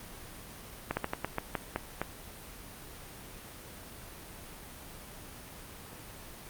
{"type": "slowing click train", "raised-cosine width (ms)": 0.5, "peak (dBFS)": -15, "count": 9, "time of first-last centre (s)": [0.91, 2.016], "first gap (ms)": 60, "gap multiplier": 1.23, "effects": ["pink hiss -47 dBFS RMS until 6.49 s", "Opus 32 kbps"]}